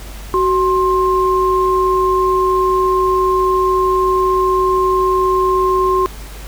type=tone pair together; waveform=sine; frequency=374.1 / 1058 Hz; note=F#4 / C6; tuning=+19 / +19 cents; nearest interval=octave + tritone; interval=1800 cents; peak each=-14 / -14 dBFS; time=0.34-6.06 s; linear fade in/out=0 ms; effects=added 50 Hz sine -29 dBFS peak until 6.47 s + pink hiss -36 dBFS RMS until 6.47 s